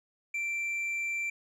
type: tone with tanh clipping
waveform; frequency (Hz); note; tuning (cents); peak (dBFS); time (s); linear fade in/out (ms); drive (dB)
sine; 2349; D7; 0; -31; 0.34-1.3; 5; 4
effects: none